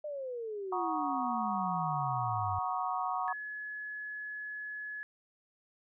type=exponential sweep; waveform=sine; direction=down; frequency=610 to 92.7 Hz; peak=-36 dBFS; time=0.04-2.59 s; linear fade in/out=5 ms
type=chord; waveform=sine; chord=D# minor seventh; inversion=first; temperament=equal with one note detuned; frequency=740 / 948.6 / 1108.7 / 1244.5 Hz; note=F#5 / A#5 / C#6 / D#6; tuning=0 / +30 / 0 / 0 cents; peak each=-35 / -37 / -36 / -40 dBFS; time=0.72-3.33 s; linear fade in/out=5 ms
type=tone; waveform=sine; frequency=1700 Hz; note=G#6; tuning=40 cents sharp; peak=-38 dBFS; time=3.28-5.03 s; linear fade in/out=0 ms
effects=none